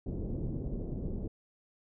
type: low-pass noise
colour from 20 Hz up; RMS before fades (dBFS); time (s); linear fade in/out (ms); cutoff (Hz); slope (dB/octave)
pink; -36; 0.06-1.28; 5; 430; 24
effects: none